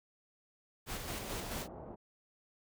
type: noise with tremolo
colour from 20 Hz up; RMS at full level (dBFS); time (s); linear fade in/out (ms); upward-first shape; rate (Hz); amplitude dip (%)
pink; -40; 0.86-1.68; 50; square; 4.6; 35
type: low-pass noise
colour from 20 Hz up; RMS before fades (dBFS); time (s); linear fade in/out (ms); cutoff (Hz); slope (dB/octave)
white; -48; 1.07-1.96; 20; 780; 24
effects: none